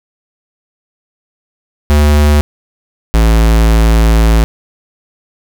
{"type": "tone pair in turn", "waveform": "square", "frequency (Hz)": [74.1, 55.51], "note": ["D2", "A1"], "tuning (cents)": [16, 16], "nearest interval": "perfect fourth", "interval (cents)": 500, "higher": "first", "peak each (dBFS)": -6, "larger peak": "neither", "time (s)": [[1.9, 2.41], [3.14, 4.44]], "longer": "second", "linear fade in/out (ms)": 0, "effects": []}